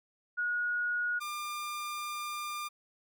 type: tone pair in turn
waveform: sine / sawtooth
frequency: 1449 / 1198.1 Hz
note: F#6 / D6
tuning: -37 / +34 cents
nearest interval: minor third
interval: 329 cents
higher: first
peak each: -29 / -32 dBFS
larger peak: first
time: 0.37-1.2 / 1.2-2.69 s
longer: second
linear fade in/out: 20 ms
effects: none